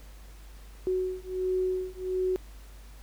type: beating tone pair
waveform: sine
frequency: 370 / 371.4 Hz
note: F#4 / F#4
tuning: 0 / +7 cents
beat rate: 1.4 Hz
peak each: -30 dBFS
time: 0.87-2.36 s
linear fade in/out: 0 ms
effects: added 50 Hz sine -45 dBFS peak until 3.02 s + pink hiss -56 dBFS RMS until 3.02 s